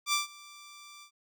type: tone with ADSR envelope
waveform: 10% pulse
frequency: 1174.7 Hz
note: D6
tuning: in tune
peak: -16 dBFS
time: 0.06-1.11 s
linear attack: 70 ms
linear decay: 140 ms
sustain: -24 dB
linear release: 86 ms
effects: none